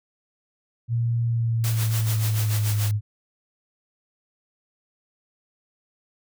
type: tone with pitch glide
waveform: sine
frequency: 117.2 to 105.02 Hz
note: A#2 to G#2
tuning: +10 to +20 cents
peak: -20 dBFS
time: 0.88-3.01 s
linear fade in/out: 50 ms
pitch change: -190 cents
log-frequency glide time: 1.24-2.78 s
type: noise with tremolo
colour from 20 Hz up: white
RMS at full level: -30 dBFS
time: 1.64-2.91 s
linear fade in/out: 0 ms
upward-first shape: sine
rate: 6.9 Hz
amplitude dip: 65%
effects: none